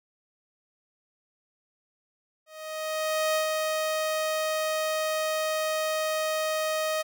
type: tone with ADSR envelope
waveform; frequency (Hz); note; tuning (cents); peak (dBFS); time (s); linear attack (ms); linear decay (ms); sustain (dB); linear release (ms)
sawtooth; 626; D#5; +10; -19; 2.46-7.03; 890; 110; -3; 21
effects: none